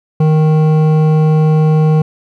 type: tone with hard clipping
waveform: triangle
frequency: 155.56 Hz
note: D#3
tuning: in tune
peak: -9 dBFS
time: 0.2-2.02 s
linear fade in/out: 5 ms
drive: 15 dB
effects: none